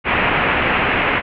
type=low-pass noise; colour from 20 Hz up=white; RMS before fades=-17 dBFS; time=0.04-1.22 s; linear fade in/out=50 ms; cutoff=2700 Hz; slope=48 dB/octave; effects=none